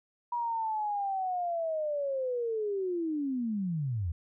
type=linear sweep; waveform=sine; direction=down; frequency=965 to 76 Hz; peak=-29 dBFS; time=0.32-4.12 s; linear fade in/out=5 ms; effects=none